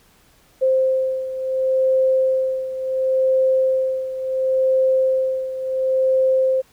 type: beating tone pair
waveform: sine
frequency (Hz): 523.3 / 524.01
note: C5 / C5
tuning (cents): 0 / +3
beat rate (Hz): 0.71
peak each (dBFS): -17 / -22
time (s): 0.61-6.62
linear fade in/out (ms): 20
effects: pink hiss -55 dBFS RMS until 6.72 s